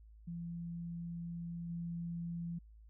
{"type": "tone with level steps", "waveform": "sine", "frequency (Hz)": 170, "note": "F3", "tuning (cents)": -46, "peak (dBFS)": [-40, -38], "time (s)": [0.27, 2.59], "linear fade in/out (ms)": 10, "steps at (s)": 1.69, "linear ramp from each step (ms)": 10, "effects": ["added 54 Hz sine -55 dBFS peak until 2.89 s"]}